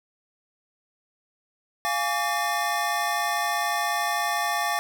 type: tone cluster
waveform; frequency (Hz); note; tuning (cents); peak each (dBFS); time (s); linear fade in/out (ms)
square; 699 / 830 / 1147 / 1806; F5 / G#5 / D6 / A6; +1 / -1 / -41 / +45; -30; 1.85-4.79; 0
effects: none